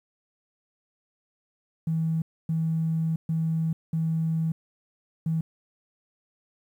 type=tone bursts at uneven times; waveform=triangle; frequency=161.7 Hz; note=E3; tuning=33 cents flat; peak=-19 dBFS; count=5; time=1.87-2.22 / 2.49-3.16 / 3.29-3.73 / 3.93-4.52 / 5.26-5.41 s; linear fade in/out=5 ms; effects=tanh soft clip ceiling -21 dBFS + 10-bit